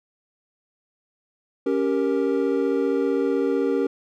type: chord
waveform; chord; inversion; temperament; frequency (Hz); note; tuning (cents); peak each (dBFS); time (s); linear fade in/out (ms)
triangle; G diminished; second; equal with one note detuned; 277.2 / 392 / 467.5; Db4 / G4 / Bb4; 0 / 0 / +5; -22; 1.66-3.87; 5
effects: none